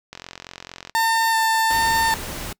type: click train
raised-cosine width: 0.2 ms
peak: -17 dBFS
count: 35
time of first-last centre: 0.13-0.896 s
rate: 44.4 Hz
type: tone with vibrato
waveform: 30% pulse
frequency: 899 Hz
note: A5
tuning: 37 cents sharp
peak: -14 dBFS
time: 0.95-2.14 s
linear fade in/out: 0 ms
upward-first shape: square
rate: 1.3 Hz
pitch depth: 10 cents each way
type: noise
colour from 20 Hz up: pink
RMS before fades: -31 dBFS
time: 1.7-2.53 s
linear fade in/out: 5 ms
effects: noise-tail reverb RT60 0.1 s tail -25 dB re dry